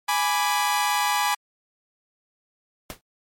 sawtooth chord, G# diminished, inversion none, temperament equal, 830.6 / 987.8 / 1174.7 Hz, G#5 / B5 / D6, 0 / 0 / 0 cents, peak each -20 / -21 / -24 dBFS, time 0.08-1.35 s, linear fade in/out 10 ms
pink noise with exponential decay, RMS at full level -31 dBFS, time 2.9-3.01 s, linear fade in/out 0 ms, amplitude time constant 23 ms
effects MP3 64 kbps

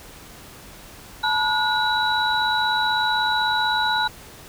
sine tone cluster, 869 / 965 / 1449 / 3922 Hz, A5 / B5 / F#6 / B7, -22 / -40 / -37 / -13 cents, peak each -23 / -28 / -23 / -24 dBFS, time 1.23-4.08 s, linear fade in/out 10 ms, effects pink hiss -43 dBFS RMS until 4.48 s

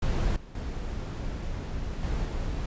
brown noise with level steps, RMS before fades -26 / -43 / -33 / -29 / -31 dBFS, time 0.02-2.66 s, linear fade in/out 5 ms, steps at 0.36 / 0.55 / 2.03 / 2.25 s, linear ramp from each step 2 ms, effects resampled to 16000 Hz

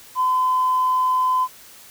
triangle tone with tanh clipping, 1019 Hz, C6, 46 cents flat, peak -16 dBFS, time 0.15-1.48 s, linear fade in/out 50 ms, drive 4 dB, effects white hiss -45 dBFS RMS until 1.9 s

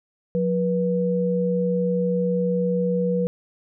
sine tone pair together, 179.5 / 486 Hz, F3 / B4, +48 / -28 cents, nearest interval octave + perfect fourth, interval 1724 cents, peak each -22 dBFS, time 0.35-3.27 s, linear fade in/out 0 ms, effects none

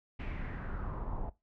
brown noise with low-pass filter sweep, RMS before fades -38 dBFS, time 0.19-1.3 s, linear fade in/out 10 ms, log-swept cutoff 2600 to 810 Hz, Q 3.3, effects noise-tail reverb RT60 0.2 s tail -18 dB re dry

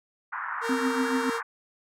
white band-pass noise, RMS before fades -33 dBFS, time 0.32-1.43 s, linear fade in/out 10 ms, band 910 to 1700 Hz, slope 48 dB/octave
sawtooth tone, 461.7 Hz, A#4, 17 cents flat, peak -25 dBFS, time 0.61-1.41 s, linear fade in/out 50 ms
sine tone with tremolo, 260 Hz, C4, 11 cents flat, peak -22 dBFS, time 0.69-1.3 s, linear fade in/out 5 ms, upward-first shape triangle, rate 7 Hz, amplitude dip 85%
effects low-pass 11000 Hz 12 dB/octave

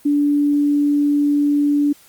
sine tone, 290 Hz, D4, 22 cents flat, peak -13 dBFS, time 0.05-1.93 s, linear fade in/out 10 ms, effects white hiss -49 dBFS RMS until 2.08 s + Opus 32 kbps

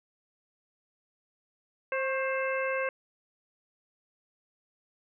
harmonic tone with a mistuned harmonic, 528 Hz, C5, 16 cents sharp, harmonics 1 / 2 / 3 / 4 / 5, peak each -30 / -36 / -35 / -37 / -38 dBFS, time 1.92-2.89 s, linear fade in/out 2 ms, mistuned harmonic 2, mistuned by +47 cents, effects none

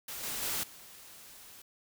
white noise with level steps, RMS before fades -41 / -37 / -34 / -52 dBFS, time 0.08-1.62 s, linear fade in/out 5 ms, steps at 0.23 / 0.42 / 0.63 s, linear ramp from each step 5 ms, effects none

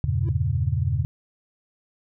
sine chord, E diminished seventh, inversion none, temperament equal with one note detuned, 82.41 / 98 / 116.88 / 138.59 Hz, E2 / G2 / Bb2 / Db3, 0 / 0 / +5 / 0 cents, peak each -26 dBFS, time 0.04-1.05 s, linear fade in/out 0 ms
triangle tone with exponential growth, 333.4 Hz, E4, 20 cents sharp, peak -28 dBFS, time 0.19-0.29 s, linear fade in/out 1 ms, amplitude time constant 21 ms
effects none

